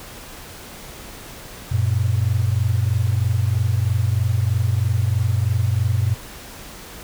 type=tone pair together; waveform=sine; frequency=94.28 / 117.4 Hz; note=F#2 / A#2; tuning=+33 / +13 cents; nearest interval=major third; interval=380 cents; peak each=-19 dBFS; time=1.71-6.15 s; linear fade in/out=10 ms; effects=pink hiss -38 dBFS RMS until 7.03 s